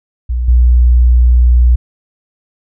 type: tone with level steps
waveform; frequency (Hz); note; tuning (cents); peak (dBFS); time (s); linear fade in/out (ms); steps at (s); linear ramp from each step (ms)
sine; 60.7; B1; -29; -12 / -4; 0.29-1.76; 10; 0.48; 5
effects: none